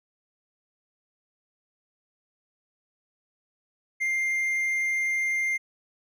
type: tone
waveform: triangle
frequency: 2104 Hz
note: C7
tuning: 9 cents sharp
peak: -22 dBFS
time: 4-5.58 s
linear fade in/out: 20 ms
effects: none